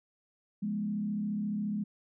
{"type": "tone with frequency modulation", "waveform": "sine", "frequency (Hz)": 207.7, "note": "G#3", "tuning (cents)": 0, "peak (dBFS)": -30, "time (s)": [0.62, 1.84], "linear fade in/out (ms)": 10, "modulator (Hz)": 34.4, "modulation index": 0.65, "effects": []}